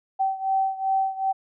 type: beating tone pair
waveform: sine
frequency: 770 / 772.6 Hz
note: G5 / G5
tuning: -31 / -25 cents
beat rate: 2.6 Hz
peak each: -23 / -26 dBFS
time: 0.19-1.33 s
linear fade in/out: 20 ms
effects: none